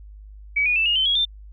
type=tone with pitch steps; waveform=sine; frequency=2278 / 2456 / 2647 / 2854 / 3076 / 3316 / 3575 Hz; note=C#7 / D#7 / E7 / F7 / G7 / G#7 / A7; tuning=+47 / -23 / +7 / +37 / -33 / -3 / +27 cents; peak=-17 dBFS; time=0.56-1.253 s; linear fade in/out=10 ms; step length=99 ms; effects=added 51 Hz sine -39 dBFS peak until 1.52 s